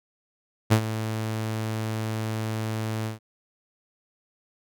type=tone with ADSR envelope; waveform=sawtooth; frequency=110 Hz; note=A2; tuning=in tune; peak=-10 dBFS; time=0.7-3.19 s; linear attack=23 ms; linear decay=80 ms; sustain=-13 dB; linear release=130 ms; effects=none